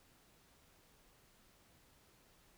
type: silence
effects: pink hiss -68 dBFS RMS until 2.57 s